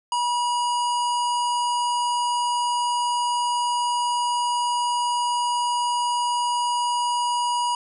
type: harmonic tone with a mistuned harmonic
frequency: 966 Hz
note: B5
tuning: 39 cents flat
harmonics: 1 / 3 / 5 / 7 / 9 / 10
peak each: -21 / -31 / -35 / -38 / -40 / -41 dBFS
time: 0.12-7.75 s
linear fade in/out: 2 ms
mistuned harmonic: 9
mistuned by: -28 cents
effects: none